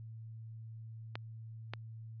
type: clicks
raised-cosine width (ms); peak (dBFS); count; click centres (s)
0.3; -23; 2; 1.155 / 1.736
effects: added 112 Hz sine -45 dBFS peak until 2.2 s + resampled to 11025 Hz